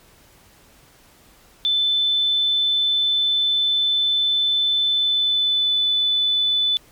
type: tone with pitch glide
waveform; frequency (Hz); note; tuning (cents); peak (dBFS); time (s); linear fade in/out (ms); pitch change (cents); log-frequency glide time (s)
sine; 3520 to 3494; A7 to A7; 0 to -13; -16; 1.65-6.77; 0; -13; 4.86-5.78
effects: pink hiss -52 dBFS RMS until 6.91 s + MP3 96 kbps